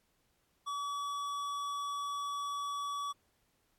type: tone with tanh clipping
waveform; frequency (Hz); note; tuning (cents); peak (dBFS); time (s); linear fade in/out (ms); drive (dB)
triangle; 1141; C#6; +50; -37; 0.66-3.13; 20; 18
effects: pink hiss -75 dBFS RMS until 3.78 s + AAC 64 kbps